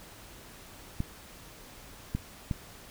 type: clicks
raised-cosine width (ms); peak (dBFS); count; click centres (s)
5; -17; 3; 1.004 / 2.15 / 2.512
effects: pink hiss -50 dBFS RMS until 2.9 s